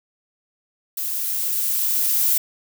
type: noise with level ramp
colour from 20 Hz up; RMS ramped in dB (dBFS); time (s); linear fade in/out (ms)
violet; -26 to -18; 0.97-2.38; 5
effects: none